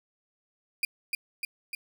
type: tone with echo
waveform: 35% pulse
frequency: 2407 Hz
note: D7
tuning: 42 cents sharp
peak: -22 dBFS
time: 0.83-0.85 s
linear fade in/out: 2 ms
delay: 300 ms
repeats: 3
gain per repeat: -3 dB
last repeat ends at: 1.75 s
effects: none